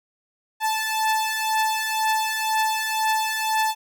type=beating tone pair; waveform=sawtooth; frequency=874 / 876 Hz; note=A5 / A5; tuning=-12 / -8 cents; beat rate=2 Hz; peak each=-22 / -19 dBFS; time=0.6-3.75 s; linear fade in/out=50 ms; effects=none